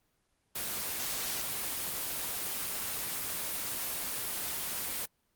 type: noise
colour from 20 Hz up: white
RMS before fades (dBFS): -35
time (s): 0.55-5.06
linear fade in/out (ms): 10
effects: pink hiss -75 dBFS RMS until 5.35 s + Opus 24 kbps